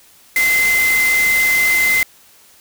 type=tone in noise; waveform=sine; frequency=2065 Hz; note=C7; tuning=23 cents flat; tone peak=-12 dBFS; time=0.36-2.03 s; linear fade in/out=2 ms; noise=white; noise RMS=-22 dBFS; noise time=0.36-2.03 s; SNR=+7 dB; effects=white hiss -48 dBFS RMS until 2.6 s